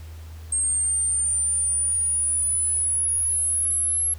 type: linear sweep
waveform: sine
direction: up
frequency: 8480 to 11140 Hz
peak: -20 dBFS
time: 0.52-4.14 s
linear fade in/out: 5 ms
effects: added 80 Hz sine -36 dBFS peak until 4.18 s + pink hiss -51 dBFS RMS until 4.18 s